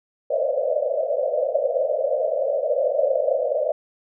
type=band-pass noise; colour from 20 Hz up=white; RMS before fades=-22 dBFS; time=0.3-3.72 s; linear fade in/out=5 ms; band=500 to 640 Hz; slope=96 dB/octave; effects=none